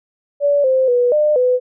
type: tone with pitch steps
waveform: sine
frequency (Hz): 574 / 522 / 488.9 / 602 / 501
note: D5 / C5 / B4 / D5 / B4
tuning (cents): -40 / -4 / -18 / +43 / +25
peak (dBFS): -11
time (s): 0.4-1.6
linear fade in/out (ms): 50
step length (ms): 240
effects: none